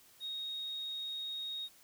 triangle tone, 3745 Hz, A#7, 7 cents sharp, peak -34 dBFS, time 0.2-1.69 s, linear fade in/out 50 ms, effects tanh soft clip ceiling -36 dBFS + white hiss -62 dBFS RMS until 1.83 s

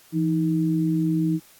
sine tone pair together, 166.87 / 315 Hz, E3 / D#4, +21 / +21 cents, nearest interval major seventh, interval 1100 cents, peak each -22 dBFS, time 0.12-1.4 s, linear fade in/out 50 ms, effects white hiss -53 dBFS RMS until 1.59 s + AAC 64 kbps

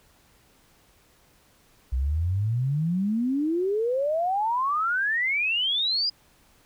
sine exponential sweep, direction up, 61 to 4978 Hz, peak -22 dBFS, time 1.92-6.1 s, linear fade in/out 10 ms, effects pink hiss -60 dBFS RMS until 6.65 s

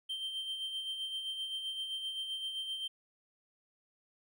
triangle tone with tremolo, 3136 Hz, G7, in tune, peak -33 dBFS, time 0.09-2.88 s, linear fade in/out 10 ms, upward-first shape sine, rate 7.7 Hz, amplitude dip 45%, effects none

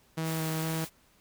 sawtooth tone with vibrato, 160.1 Hz, D#3, 50 cents sharp, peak -26 dBFS, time 0.17-0.85 s, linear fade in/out 10 ms, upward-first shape square, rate 2.2 Hz, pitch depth 10 cents each way
white noise, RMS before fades -41 dBFS, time 0.23-0.9 s, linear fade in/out 50 ms
effects pink hiss -64 dBFS RMS until 1.2 s

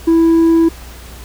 triangle tone with hard clipping, 329.6 Hz, E4, in tune, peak -6 dBFS, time 0.07-0.69 s, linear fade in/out 10 ms, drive 1 dB, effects added 60 Hz sine -32 dBFS peak until 1.24 s + pink hiss -37 dBFS RMS until 1.24 s

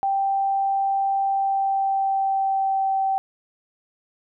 sine tone with pitch glide, 784 to 773.7 Hz, G5 to G5, 0 to -23 cents, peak -19 dBFS, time 0.03-3.18 s, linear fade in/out 0 ms, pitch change -23 cents, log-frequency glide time 1.25-3.03 s, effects none

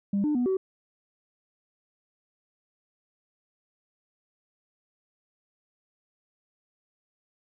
sine tone with pitch steps, 199.9 / 299.5 / 245.8 / 379.5 Hz, G3 / D4 / B3 / F#4, +34 / +34 / -8 / +44 cents, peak -21 dBFS, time 0.13-0.57 s, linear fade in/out 5 ms, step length 110 ms, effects tanh soft clip ceiling -20 dBFS

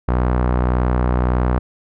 sawtooth tone with low-pass filter, 61.74 Hz, B1, in tune, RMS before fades -17 dBFS, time 0.08-1.59 s, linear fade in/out 5 ms, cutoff 1200 Hz, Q 1.4, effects none

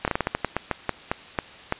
slowing click train, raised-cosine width 0.5 ms, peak -7 dBFS, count 14, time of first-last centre 0.05-1.724 s, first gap 28 ms, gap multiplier 1.23, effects white hiss -44 dBFS RMS until 1.79 s + resampled to 8000 Hz

